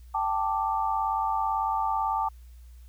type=chord; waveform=sine; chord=G suspended second; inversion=none; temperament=just; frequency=784 / 882 / 1176 Hz; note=G5 / A5 / D6; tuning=0 / +4 / +2 cents; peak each=-30 / -27 / -30 dBFS; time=0.14-2.29 s; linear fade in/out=10 ms; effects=added 60 Hz sine -45 dBFS peak until 2.88 s + white hiss -65 dBFS RMS until 2.88 s